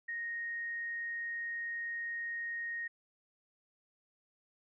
sine tone, 1864.7 Hz, A#6, in tune, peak -36 dBFS, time 0.08-2.88 s, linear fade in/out 10 ms, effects none

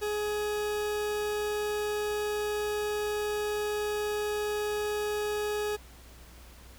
40% pulse tone, 419.1 Hz, G#4, 16 cents sharp, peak -28 dBFS, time 0.01-5.77 s, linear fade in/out 20 ms, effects added 60 Hz sine -50 dBFS peak until 6.78 s + pink hiss -54 dBFS RMS until 6.78 s

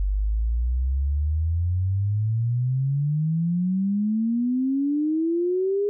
sine exponential sweep, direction up, 47.3 to 414.5 Hz, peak -20 dBFS, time 0-5.89 s, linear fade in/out 0 ms, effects none

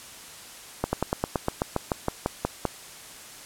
slowing click train, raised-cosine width 1 ms, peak -9 dBFS, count 14, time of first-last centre 0.84-2.653 s, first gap 90 ms, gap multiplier 1.07, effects white hiss -44 dBFS RMS until 3.45 s + low-pass 11000 Hz 12 dB/octave

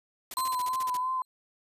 white noise bursts, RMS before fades -39 dBFS, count 10, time 0.31-0.97 s, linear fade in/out 2 ms, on 30 ms, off 40 ms
sine tone with vibrato, 1017 Hz, C6, 50 cents flat, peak -27 dBFS, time 0.37-1.22 s, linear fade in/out 2 ms, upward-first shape sine, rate 3 Hz, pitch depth 37 cents each way
10% pulse tone with exponential decay, 4118 Hz, C8, 28 cents flat, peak -25 dBFS, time 0.37-1.25 s, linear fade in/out 0 ms, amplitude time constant 190 ms
effects resampled to 32000 Hz

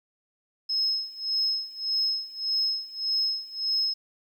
sine tone with tremolo, 5170 Hz, E8, 34 cents flat, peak -21 dBFS, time 0.69-3.94 s, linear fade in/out 10 ms, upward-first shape sine, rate 1.7 Hz, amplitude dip 90%, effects tanh soft clip ceiling -17 dBFS + 10-bit

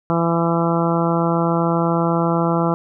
harmonic tone, 167.9 Hz, E3, 32 cents sharp, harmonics 1 / 2 / 3 / 4 / 5 / 6 / 7 / 8, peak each -19 / -22 / -24 / -25 / -26 / -27 / -27 / -28 dBFS, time 0.1-2.74 s, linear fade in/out 0 ms, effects none

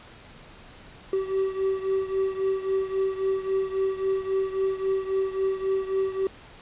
triangle beating tone pair, 383.3 / 387 Hz, G4 / G4, -39 / -22 cents, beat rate 3.7 Hz, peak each -23 / -27 dBFS, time 1.13-6.27 s, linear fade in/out 2 ms, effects pink hiss -48 dBFS RMS until 6.61 s + resampled to 8000 Hz

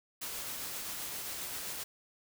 white noise with tremolo, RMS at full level -39 dBFS, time 0.21-1.84 s, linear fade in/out 10 ms, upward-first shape triangle, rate 7.6 Hz, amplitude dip 25%, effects none

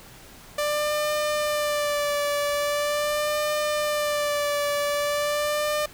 sawtooth tone with vibrato, 590 Hz, D5, 8 cents sharp, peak -19 dBFS, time 0.58-5.86 s, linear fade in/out 5 ms, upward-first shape sine, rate 0.42 Hz, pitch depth 32 cents each way, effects pink hiss -47 dBFS RMS until 5.93 s

